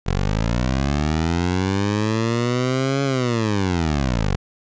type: linear two-way sweep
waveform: 15% pulse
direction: up then down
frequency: 43.65 to 139.4 to 43.65 Hz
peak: -12 dBFS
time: 0.06-4.36 s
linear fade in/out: 10 ms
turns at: 3.03 s
effects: resampled to 16000 Hz